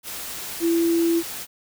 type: tone in noise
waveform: sine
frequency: 335.4 Hz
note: E4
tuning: 30 cents sharp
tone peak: -17 dBFS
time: 0.6-1.23 s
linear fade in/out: 50 ms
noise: white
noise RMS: -33 dBFS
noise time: 0.03-1.47 s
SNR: +13 dB
effects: none